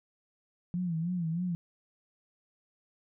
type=tone with vibrato; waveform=sine; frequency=170.9 Hz; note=F3; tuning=37 cents flat; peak=-29 dBFS; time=0.74-1.55 s; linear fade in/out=0 ms; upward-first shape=sine; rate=3.2 Hz; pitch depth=110 cents each way; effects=none